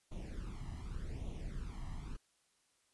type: noise with flanger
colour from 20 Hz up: brown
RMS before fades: -43 dBFS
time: 0.11-2.17 s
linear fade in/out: 10 ms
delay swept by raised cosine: 0.3 to 1.01 ms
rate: 0.85 Hz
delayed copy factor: +0.8
effects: white hiss -75 dBFS RMS until 2.93 s + resampled to 24000 Hz